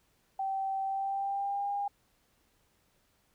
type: tone with pitch glide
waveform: sine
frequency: 775 to 807.4 Hz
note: G5 to G#5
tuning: -20 to -49 cents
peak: -30 dBFS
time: 0.39-1.88 s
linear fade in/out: 5 ms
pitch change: +71 cents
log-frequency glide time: 0.84-1.71 s
effects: pink hiss -71 dBFS RMS until 3.34 s